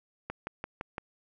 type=click train; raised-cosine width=0.5 ms; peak=-20 dBFS; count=5; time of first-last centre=0.3-0.981 s; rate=5.87 Hz; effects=none